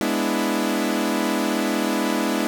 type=chord; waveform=sawtooth; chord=E dominant seventh; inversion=first; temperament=equal; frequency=207.7 / 246.9 / 293.7 / 329.6 Hz; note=G#3 / B3 / D4 / E4; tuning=0 / 0 / 0 / 0 cents; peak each=-22 dBFS; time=0.01-2.47 s; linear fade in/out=0 ms; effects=none